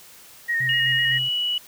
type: tone with vibrato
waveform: sine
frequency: 1864.7 Hz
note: A#6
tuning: in tune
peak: -20 dBFS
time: 0.48-1.19 s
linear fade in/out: 20 ms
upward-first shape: square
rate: 7.9 Hz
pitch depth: 21 cents each way
type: tone with tremolo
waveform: sine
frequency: 130 Hz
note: C3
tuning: 11 cents flat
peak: -29 dBFS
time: 0.6-1.29 s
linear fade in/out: 5 ms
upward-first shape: sine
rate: 4 Hz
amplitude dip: 60%
type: tone with pitch glide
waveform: sine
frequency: 2880 to 2939 Hz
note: F#7 to F#7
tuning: -47 to -12 cents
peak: -21 dBFS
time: 0.69-1.58 s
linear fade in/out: 2 ms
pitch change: +35 cents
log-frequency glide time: 0.9-1.3 s
effects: white hiss -47 dBFS RMS until 1.67 s